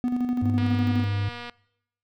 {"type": "tone with tremolo", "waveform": "triangle", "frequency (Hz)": 246.9, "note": "B3", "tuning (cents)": 0, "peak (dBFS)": -19, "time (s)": [0.04, 1.04], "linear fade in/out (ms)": 0, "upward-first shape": "square", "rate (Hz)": 12, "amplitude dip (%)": 45}
{"type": "tone", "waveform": "triangle", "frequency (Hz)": 101.6, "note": "G#2", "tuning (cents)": -38, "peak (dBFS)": -21, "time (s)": [0.42, 1.29], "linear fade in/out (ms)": 5}
{"type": "click train", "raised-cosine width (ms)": 0.3, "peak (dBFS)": -22, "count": 221, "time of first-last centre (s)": [0.58, 1.497], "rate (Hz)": 240}
{"effects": ["noise-tail reverb RT60 0.8 s tail -23 dB re dry"]}